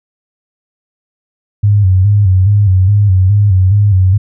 sine tone with vibrato, 98 Hz, G2, in tune, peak -5 dBFS, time 1.63-4.18 s, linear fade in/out 10 ms, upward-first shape square, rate 2.4 Hz, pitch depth 85 cents each way, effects none

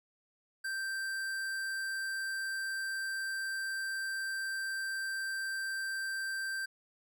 sine tone with hard clipping, 1568 Hz, G6, in tune, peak -36 dBFS, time 0.64-6.66 s, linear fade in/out 10 ms, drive 15 dB, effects none

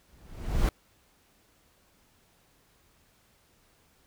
brown noise with exponential growth, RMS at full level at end -20 dBFS, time 0.09-0.69 s, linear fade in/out 2 ms, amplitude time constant 130 ms, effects pink hiss -65 dBFS RMS until 4.06 s

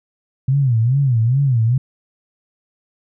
sine tone with vibrato, 125.7 Hz, B2, 31 cents sharp, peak -12 dBFS, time 0.48-1.78 s, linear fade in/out 5 ms, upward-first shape sine, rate 2.4 Hz, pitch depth 210 cents each way, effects none

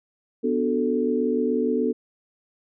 sine chord, B minor seventh, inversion none, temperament equal, 246.9 / 293.7 / 370 / 440 Hz, B3 / D4 / F#4 / A4, 0 / 0 / 0 / 0 cents, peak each -24 / -28 / -29 / -24 dBFS, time 0.43-1.93 s, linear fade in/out 20 ms, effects none

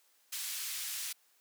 white band-pass noise, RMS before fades -39 dBFS, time 0.32-1.13 s, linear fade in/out 10 ms, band 2000 to 14000 Hz, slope 12 dB/octave, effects white hiss -69 dBFS RMS until 1.4 s + high-pass 400 Hz 12 dB/octave

